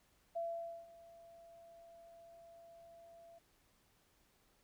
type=tone with ADSR envelope; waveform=sine; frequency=674 Hz; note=E5; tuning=38 cents sharp; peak=-36 dBFS; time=0.35-3.39 s; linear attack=17 ms; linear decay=490 ms; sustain=-20 dB; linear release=12 ms; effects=pink hiss -73 dBFS RMS until 4.63 s